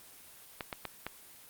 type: clicks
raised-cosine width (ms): 0.3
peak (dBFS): -20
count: 4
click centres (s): 0.608 / 0.728 / 0.853 / 1.066
effects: white hiss -54 dBFS RMS until 1.49 s + Opus 24 kbps